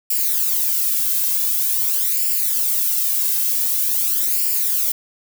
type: noise with flanger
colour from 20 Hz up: violet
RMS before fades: -19 dBFS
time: 0.1-4.92 s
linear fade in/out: 5 ms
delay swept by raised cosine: 0.4 to 1.9 ms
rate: 0.46 Hz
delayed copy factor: +0.7
effects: none